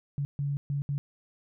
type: tone bursts at uneven times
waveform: sine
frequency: 141.9 Hz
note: C#3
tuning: 41 cents sharp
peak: -27 dBFS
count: 4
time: 0.18-0.25 / 0.39-0.57 / 0.7-0.82 / 0.89-0.98 s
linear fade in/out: 0 ms
effects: none